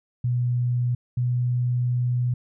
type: tone pair in turn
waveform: sine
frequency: 122.6 / 123.24 Hz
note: B2 / B2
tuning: -12 / -3 cents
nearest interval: unison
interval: 9 cents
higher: second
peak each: -20 dBFS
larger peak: neither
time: 0.24-0.95 / 1.17-2.34 s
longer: second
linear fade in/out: 5 ms
effects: none